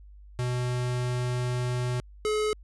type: tone pair in turn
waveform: square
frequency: 124 / 426.8 Hz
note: B2 / G#4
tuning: +7 / +47 cents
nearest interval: octave + major sixth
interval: 2140 cents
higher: second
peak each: -27 / -25 dBFS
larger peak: second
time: 0.39-2 / 2.25-2.53 s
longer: first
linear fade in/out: 0 ms
effects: added 50 Hz sine -46 dBFS peak until 2.63 s + resampled to 24000 Hz